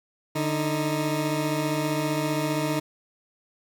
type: tone pair together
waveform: 20% pulse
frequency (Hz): 148.8 / 312.8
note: D3 / D#4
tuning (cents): +23 / +9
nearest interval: octave + minor second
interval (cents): 1286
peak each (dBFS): -22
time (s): 0.35-2.8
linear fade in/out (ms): 10
effects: none